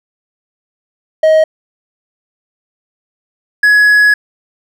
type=tone pair in turn; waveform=triangle; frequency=630 / 1681.9 Hz; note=D#5 / G#6; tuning=+21 / +21 cents; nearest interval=octave + perfect fourth; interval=1700 cents; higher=second; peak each=-3 dBFS; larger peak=neither; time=1.23-1.44 / 3.63-4.14 s; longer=second; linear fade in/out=5 ms; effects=none